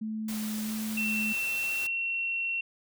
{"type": "tone with vibrato", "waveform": "sine", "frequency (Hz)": 216.6, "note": "A3", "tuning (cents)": -27, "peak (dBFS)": -31, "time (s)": [0.01, 1.33], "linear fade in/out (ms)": 10, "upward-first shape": "square", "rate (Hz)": 1.5, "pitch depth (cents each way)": 10}
{"type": "noise", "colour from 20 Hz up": "white", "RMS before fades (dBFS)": -40, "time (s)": [0.28, 1.87], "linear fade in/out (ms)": 5}
{"type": "tone with pitch glide", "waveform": "sine", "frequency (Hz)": [2696, 2723], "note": ["E7", "F7"], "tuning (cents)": [38, -44], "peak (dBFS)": -28, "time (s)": [0.97, 2.61], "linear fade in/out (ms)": 5, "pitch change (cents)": 18, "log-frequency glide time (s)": [1.49, 1.9]}
{"effects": []}